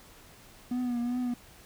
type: tone with vibrato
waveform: triangle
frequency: 243.9 Hz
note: B3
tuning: 21 cents flat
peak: -26 dBFS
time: 0.71-1.34 s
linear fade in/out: 5 ms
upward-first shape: triangle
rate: 2.6 Hz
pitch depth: 53 cents each way
effects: pink hiss -54 dBFS RMS until 1.65 s